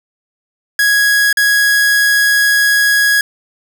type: tone with dropouts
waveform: 45% pulse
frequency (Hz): 1661.2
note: G#6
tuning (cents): 0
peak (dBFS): -9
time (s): 0.79-3.21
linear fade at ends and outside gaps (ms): 2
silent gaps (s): 1.328-1.371
effects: none